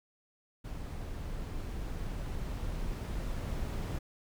brown noise with level ramp, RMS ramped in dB -40 to -34 dBFS, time 0.64-3.99 s, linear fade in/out 10 ms, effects none

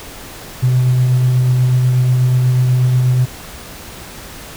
triangle tone with tremolo, 126.5 Hz, B2, 42 cents sharp, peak -5 dBFS, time 0.62-3.26 s, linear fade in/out 20 ms, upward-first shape sine, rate 8.2 Hz, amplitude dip 30%, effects tanh soft clip ceiling -6 dBFS + pink hiss -33 dBFS RMS until 4.56 s

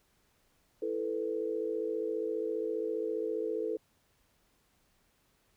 sine chord, E suspended fourth, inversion none, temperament just, 329.6 / 439.5 / 494.4 Hz, E4 / A4 / B4, 0 / -2 / +2 cents, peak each -38 / -33 / -37 dBFS, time 0.82-3.77 s, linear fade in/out 5 ms, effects pink hiss -71 dBFS RMS until 5.56 s

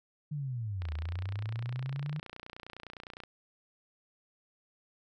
sine linear two-way sweep, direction down then up, 153.4 to 75 to 153.4 Hz, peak -33 dBFS, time 0.31-2.2 s, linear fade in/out 10 ms, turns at 0.93 s
click train, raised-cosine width 0.3 ms, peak -28 dBFS, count 73, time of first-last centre 0.82-3.236 s, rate 29.8 Hz
effects none

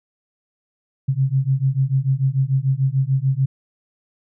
sine beating tone pair, 130.81 / 137.61 Hz, C3 / C#3, 0 / -12 cents, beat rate 6.8 Hz, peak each -19 dBFS, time 1.08-3.46 s, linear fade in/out 10 ms, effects none

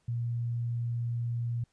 sine tone, 118.4 Hz, A#2, 27 cents sharp, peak -29 dBFS, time 0.08-1.64 s, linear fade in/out 5 ms, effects pink hiss -73 dBFS RMS until 1.72 s + resampled to 22050 Hz

